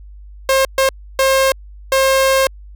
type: tone bursts at uneven times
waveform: sawtooth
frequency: 534 Hz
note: C5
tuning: 35 cents sharp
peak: -7 dBFS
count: 4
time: 0.49-0.65 / 0.78-0.89 / 1.19-1.52 / 1.92-2.47 s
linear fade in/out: 2 ms
effects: added 50 Hz sine -34 dBFS peak until 2.75 s